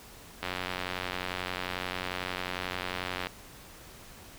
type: click train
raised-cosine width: 0.3 ms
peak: -16 dBFS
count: 260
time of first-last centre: 0.43-3.27 s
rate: 91.2 Hz
effects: pink hiss -50 dBFS RMS until 4.38 s